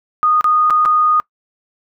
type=tone with dropouts; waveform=sine; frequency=1234 Hz; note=D#6; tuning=15 cents flat; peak=-10 dBFS; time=0.23-1.2 s; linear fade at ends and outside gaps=0 ms; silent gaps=0.41-0.443 / 0.7-0.706 / 0.852-0.858 s; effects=noise-tail reverb RT60 0.1 s tail -23 dB re dry